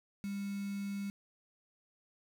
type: tone with quantisation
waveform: sine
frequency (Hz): 200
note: G3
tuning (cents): +35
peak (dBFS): -36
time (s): 0.24-1.1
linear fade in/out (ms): 0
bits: 8
effects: none